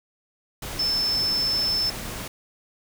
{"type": "tone in noise", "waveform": "sine", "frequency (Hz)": 5274, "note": "E8", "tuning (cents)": 0, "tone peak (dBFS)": -21, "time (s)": [0.79, 1.9], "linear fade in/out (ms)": 5, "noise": "pink", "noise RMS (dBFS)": -34, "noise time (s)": [0.62, 2.28], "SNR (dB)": 10, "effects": []}